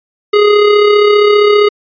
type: tone with amplitude modulation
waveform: square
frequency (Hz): 415.3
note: G#4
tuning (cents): 0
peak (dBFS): -4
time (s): 0.33-1.69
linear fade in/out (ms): 10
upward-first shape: sine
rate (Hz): 35.1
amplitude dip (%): 40
effects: resampled to 11025 Hz